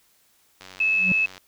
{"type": "click train", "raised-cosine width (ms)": 0.2, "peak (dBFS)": -24, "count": 73, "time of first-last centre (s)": [0.61, 1.379], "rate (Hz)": 93.6}
{"type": "tone", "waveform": "sine", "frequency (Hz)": 2600, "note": "E7", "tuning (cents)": -24, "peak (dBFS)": -18, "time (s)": [0.8, 1.26], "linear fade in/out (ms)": 5}
{"type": "tone with exponential growth", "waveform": "triangle", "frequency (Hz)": 185.7, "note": "F#3", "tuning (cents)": 7, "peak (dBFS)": -17, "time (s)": [0.92, 1.12], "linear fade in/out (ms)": 2, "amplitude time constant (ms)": 42}
{"effects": ["white hiss -62 dBFS RMS until 1.47 s"]}